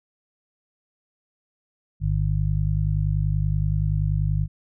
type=harmonic tone; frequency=50.5 Hz; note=G#1; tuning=48 cents flat; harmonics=1 / 2 / 3; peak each=-24 / -24 / -24 dBFS; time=2-4.48 s; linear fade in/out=50 ms; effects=none